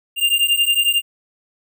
square beating tone pair, 2794 / 2805 Hz, F7 / F7, 0 / +7 cents, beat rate 11 Hz, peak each -18 dBFS, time 0.16-1.02 s, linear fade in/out 50 ms, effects none

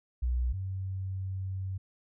sine tone pair in turn, 61.4 / 95.04 Hz, B1 / F#2, -9 / +47 cents, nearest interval minor sixth, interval 756 cents, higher second, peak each -26 / -32 dBFS, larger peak first, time 0.22-0.53 / 0.53-1.78 s, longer second, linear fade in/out 10 ms, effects none

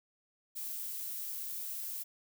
violet noise, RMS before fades -40 dBFS, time 0.55-2.04 s, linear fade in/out 20 ms, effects none

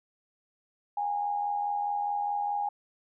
sine tone with amplitude modulation, 820 Hz, G#5, 22 cents flat, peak -25 dBFS, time 0.97-2.69 s, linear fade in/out 5 ms, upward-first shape sine, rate 84.8 Hz, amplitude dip 50%, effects none

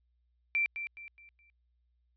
sine tone with echo, 2349 Hz, D7, in tune, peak -26 dBFS, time 0.55-0.66 s, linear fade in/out 0 ms, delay 210 ms, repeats 4, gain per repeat -9 dB, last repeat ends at 1.5 s, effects added 60 Hz sine -70 dBFS peak until 2.16 s + resampled to 11025 Hz

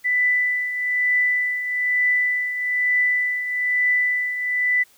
sine tone with tremolo, 1988 Hz, B6, 11 cents sharp, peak -15 dBFS, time 0.04-4.84 s, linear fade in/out 20 ms, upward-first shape triangle, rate 1.1 Hz, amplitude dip 65%, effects white hiss -55 dBFS RMS until 4.97 s

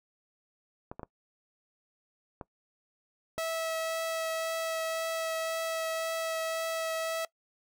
clicks, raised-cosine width 1 ms, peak -25 dBFS, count 5, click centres 0.915 / 0.995 / 1.032 / 2.412 / 3.38 s
sawtooth tone with vibrato, 650 Hz, E5, 24 cents flat, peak -27 dBFS, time 3.38-7.25 s, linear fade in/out 2 ms, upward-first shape triangle, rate 1.9 Hz, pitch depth 9 cents each way
effects noise-tail reverb RT60 0.1 s tail -21 dB re dry

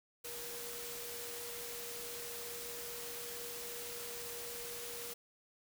sine tone in noise, 475.9 Hz, A#4, 36 cents sharp, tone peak -49 dBFS, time 0.24-5.14 s, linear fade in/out 10 ms, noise white, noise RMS -45 dBFS, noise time 0.24-5.14 s, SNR -7 dB, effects none

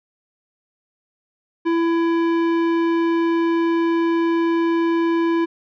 sine tone with tanh clipping, 333.9 Hz, E4, 22 cents sharp, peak -18 dBFS, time 1.65-5.46 s, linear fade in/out 20 ms, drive 15 dB, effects none

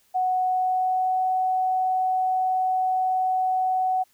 sine tone with pitch glide, 740 to 746.4 Hz, F#5 to F#5, 0 to +15 cents, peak -20 dBFS, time 0.14-4.04 s, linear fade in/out 20 ms, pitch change +15 cents, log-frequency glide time 0.47-1.24 s, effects white hiss -63 dBFS RMS until 4.13 s

